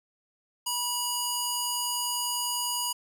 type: tone with band-pass filter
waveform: square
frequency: 970 Hz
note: B5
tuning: 31 cents flat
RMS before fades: -30 dBFS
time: 0.66-2.93 s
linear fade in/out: 10 ms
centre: 9700 Hz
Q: 0.57
effects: none